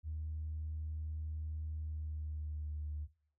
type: tone with pitch glide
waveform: sine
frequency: 77.78 to 75.13 Hz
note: D#2 to D2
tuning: 0 to +40 cents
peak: -37 dBFS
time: 0.03-3.08 s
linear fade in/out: 50 ms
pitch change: -60 cents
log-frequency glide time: 1.77-2.85 s
effects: noise-tail reverb RT60 0.5 s tail -18 dB re dry + tanh soft clip ceiling -33 dBFS